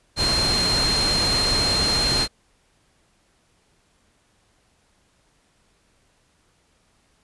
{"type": "tone in noise", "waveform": "sine", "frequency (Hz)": 4186, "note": "C8", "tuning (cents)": 0, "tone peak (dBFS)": -20, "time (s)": [0.16, 2.28], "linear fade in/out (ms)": 50, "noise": "pink", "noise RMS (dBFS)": -24, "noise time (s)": [0.16, 2.28], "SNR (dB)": 1, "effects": ["pink hiss -63 dBFS RMS until 7.23 s", "resampled to 24000 Hz"]}